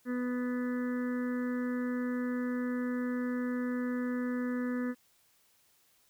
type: harmonic tone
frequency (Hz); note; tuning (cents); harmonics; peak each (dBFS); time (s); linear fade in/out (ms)
247.8; B3; +6; 1 / 2 / 4 / 5 / 6 / 7 / 8; -31 / -40 / -53 / -48 / -50 / -46 / -53; 0.05-4.95; 50
effects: white hiss -68 dBFS RMS until 6.09 s